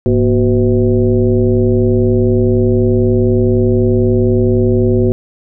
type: tone with frequency modulation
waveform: sine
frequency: 238 Hz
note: A#3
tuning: 36 cents sharp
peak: -8 dBFS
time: 0.06-5.12 s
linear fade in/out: 0 ms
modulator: 135 Hz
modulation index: 1.6
effects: none